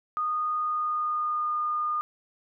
sine tone with pitch glide, 1232 to 1218.6 Hz, D#6 to D#6, -17 to -36 cents, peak -25 dBFS, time 0.17-2.01 s, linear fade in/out 0 ms, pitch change -19 cents, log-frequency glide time 0.58-1.55 s, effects none

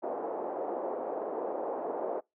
pink band-pass noise, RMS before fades -35 dBFS, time 0.02-2.21 s, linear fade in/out 20 ms, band 390 to 780 Hz, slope 24 dB/octave, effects noise-tail reverb RT60 0.2 s tail -26 dB re dry

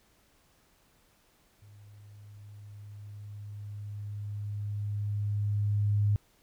sine tone with level ramp, 103.2 Hz, G#2, 10 cents flat, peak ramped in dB -51 to -22 dBFS, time 1.62-6.16 s, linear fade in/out 0 ms, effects pink hiss -66 dBFS RMS until 6.42 s

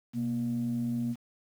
sine tone pair together, 126.18 / 236.9 Hz, B2 / A#3, +38 / +28 cents, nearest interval major seventh, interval 1090 cents, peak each -34 / -28 dBFS, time 0.13-1.16 s, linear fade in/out 50 ms, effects tanh soft clip ceiling -23 dBFS + 9-bit

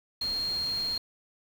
sine tone in noise, 4227 Hz, C8, 17 cents sharp, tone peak -28 dBFS, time 0.21-0.98 s, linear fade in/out 5 ms, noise pink, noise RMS -44 dBFS, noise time 0.21-0.98 s, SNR +13 dB, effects none

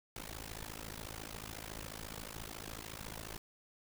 pink noise with amplitude modulation, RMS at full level -42 dBFS, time 0.16-3.38 s, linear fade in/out 2 ms, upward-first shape sine, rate 54.1 Hz, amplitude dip 100%, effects none

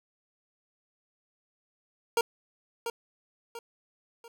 25% pulse tone with echo, 465.3 Hz, A#4, 3 cents flat, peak -19 dBFS, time 2.17-2.21 s, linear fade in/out 2 ms, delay 690 ms, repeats 3, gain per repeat -8 dB, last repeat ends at 4.28 s, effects none

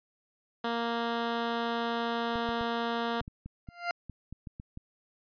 10% pulse tone, 233.1 Hz, A#3, in tune, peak -21 dBFS, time 0.64-3.21 s, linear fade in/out 5 ms
clicks, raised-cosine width 5 ms, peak -29 dBFS, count 12, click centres 2.357 / 2.49 / 2.611 / 3.213 / 3.279 / 3.46 / 3.688 / 4.097 / 4.326 / 4.472 / 4.599 / 4.774 s
20% pulse tone with exponential growth, 696 Hz, F5, 6 cents flat, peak -21 dBFS, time 3.67-3.91 s, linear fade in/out 1 ms, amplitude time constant 52 ms
effects resampled to 11025 Hz

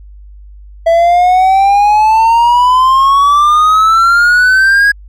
triangle exponential sweep, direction up, 659.3 to 1661.2 Hz, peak -3 dBFS, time 0.86-4.92 s, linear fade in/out 10 ms, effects added 50 Hz sine -31 dBFS peak until 5.08 s

